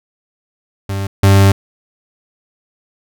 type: tone pair in turn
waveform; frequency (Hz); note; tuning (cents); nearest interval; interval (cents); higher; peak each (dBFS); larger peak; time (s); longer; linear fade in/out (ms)
40% pulse; 98.1 / 98.1; G2 / G2; +2 / +2; unison; 0; neither; -17 / -5; second; 0.89-1.07 / 1.23-1.52; second; 5
effects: none